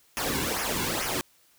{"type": "noise with flanger", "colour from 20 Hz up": "pink", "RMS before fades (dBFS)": -29, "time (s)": [0.17, 1.21], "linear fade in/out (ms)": 0, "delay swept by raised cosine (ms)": [0.24, 1.64], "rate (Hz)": 2.3, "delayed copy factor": -0.75, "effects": ["white hiss -62 dBFS RMS until 1.58 s"]}